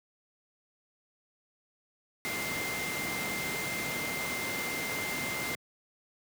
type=tone in noise; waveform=sine; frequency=2093 Hz; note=C7; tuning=in tune; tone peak=-35 dBFS; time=2.25-5.55 s; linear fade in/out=0 ms; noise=pink; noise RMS=-35 dBFS; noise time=2.25-5.55 s; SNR=-3 dB; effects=high-pass 150 Hz 12 dB/octave